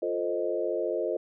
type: chord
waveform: sine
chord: F dominant seventh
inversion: none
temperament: equal with one note detuned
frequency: 349.2 / 443.6 / 523.3 / 622.3 Hz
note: F4 / A4 / C5 / Eb5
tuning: 0 / +14 / 0 / 0 cents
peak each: -32 dBFS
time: 0.02-1.17 s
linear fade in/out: 5 ms
effects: none